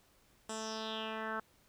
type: tone with low-pass filter sweep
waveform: 10% pulse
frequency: 220 Hz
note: A3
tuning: in tune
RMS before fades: -40 dBFS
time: 0.49-1.4 s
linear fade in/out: 5 ms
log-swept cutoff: 8300 to 1400 Hz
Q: 4.3
effects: pink hiss -68 dBFS RMS until 1.68 s